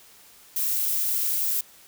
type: noise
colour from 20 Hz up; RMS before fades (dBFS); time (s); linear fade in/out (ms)
violet; -25; 0.56-1.61; 5
effects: white hiss -52 dBFS RMS until 1.87 s